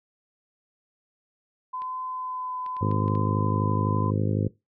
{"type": "tone with vibrato", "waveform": "sine", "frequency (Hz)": 1016, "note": "B5", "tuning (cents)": 49, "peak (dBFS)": -30, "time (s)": [1.73, 4.11], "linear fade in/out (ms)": 10, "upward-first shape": "triangle", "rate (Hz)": 0.87, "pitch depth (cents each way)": 12}
{"type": "clicks", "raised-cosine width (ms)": 0.3, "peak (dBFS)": -31, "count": 6, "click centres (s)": [1.82, 2.663, 2.767, 2.914, 3.081, 3.152]}
{"type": "harmonic tone", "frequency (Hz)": 51.91, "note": "G#1", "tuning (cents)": 0, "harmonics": [2, 3, 4, 5, 6, 7, 8, 9, 10], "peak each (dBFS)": [-25, -29, -31, -33, -35, -36, -37, -38, -39], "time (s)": [2.81, 4.48], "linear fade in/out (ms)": 5}
{"effects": ["noise-tail reverb RT60 0.2 s tail -19 dB re dry"]}